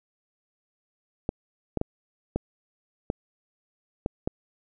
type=clicks; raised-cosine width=2 ms; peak=-12 dBFS; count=7; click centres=1.291 / 1.773 / 1.814 / 2.36 / 3.101 / 4.061 / 4.275 s; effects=none